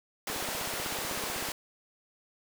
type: high-pass noise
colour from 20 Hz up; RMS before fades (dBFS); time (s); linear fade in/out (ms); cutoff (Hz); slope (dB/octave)
pink; -35; 0.27-1.52; 2; 390; 12
type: click train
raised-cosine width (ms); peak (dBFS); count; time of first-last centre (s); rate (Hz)
2; -28; 20; 0.3-1.488; 16
effects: none